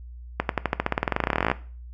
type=accelerating click train; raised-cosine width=0.5 ms; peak=-6 dBFS; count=27; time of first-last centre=0.4-1.515 s; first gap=92 ms; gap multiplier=0.93; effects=noise-tail reverb RT60 0.4 s tail -17 dB re dry + added 60 Hz sine -38 dBFS peak until 1.93 s